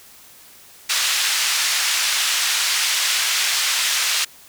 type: band-pass noise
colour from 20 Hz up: white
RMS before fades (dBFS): -20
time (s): 0.89-4.25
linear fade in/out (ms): 10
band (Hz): 1500 to 6000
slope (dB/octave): 12
effects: white hiss -46 dBFS RMS until 4.48 s